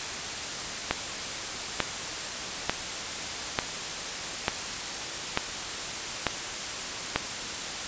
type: click train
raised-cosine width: 0.3 ms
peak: -6 dBFS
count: 8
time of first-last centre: 0.91-7.16 s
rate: 1.12 Hz
effects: white hiss -33 dBFS RMS until 7.87 s + resampled to 16000 Hz